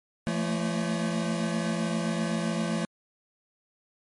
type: tone cluster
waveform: square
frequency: 170.4 / 219.8 / 227.5 / 339.3 / 566 Hz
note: F3 / A3 / A#3 / F4 / C#5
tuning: -42 / -2 / -42 / -50 / +36 cents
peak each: -31 / -31 / -37 / -38 / -39 dBFS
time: 0.27-2.85 s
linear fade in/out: 0 ms
effects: MP3 48 kbps